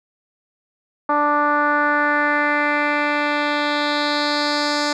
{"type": "tone with low-pass filter sweep", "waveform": "10% pulse", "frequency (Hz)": 293.9, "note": "D4", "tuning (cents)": 1, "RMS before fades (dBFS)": -19, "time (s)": [1.09, 4.93], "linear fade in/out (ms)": 5, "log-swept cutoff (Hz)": [1100, 5700], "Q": 2.8, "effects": []}